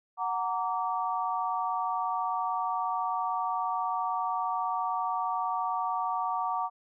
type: chord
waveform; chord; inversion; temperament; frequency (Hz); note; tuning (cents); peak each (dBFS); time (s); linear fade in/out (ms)
sine; Gb augmented; none; just; 740 / 925 / 1156.2; Gb5 / Bb5 / D6; 0 / -14 / -27; -32; 0.17-6.7; 50
effects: none